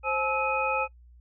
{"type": "tone cluster", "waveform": "sine", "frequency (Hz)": [528, 856, 1300, 2499], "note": ["C5", "A5", "E6", "D#7"], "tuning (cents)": [16, -48, -24, 7], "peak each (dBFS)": -30, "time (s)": [0.03, 0.88], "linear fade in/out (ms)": 50, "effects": ["noise-tail reverb RT60 0.1 s tail -21 dB re dry", "added 60 Hz sine -50 dBFS peak until 1.2 s"]}